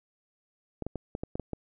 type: clicks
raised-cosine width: 2 ms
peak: -20 dBFS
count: 8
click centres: 0.823 / 0.866 / 0.957 / 1.151 / 1.235 / 1.355 / 1.397 / 1.533 s
effects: none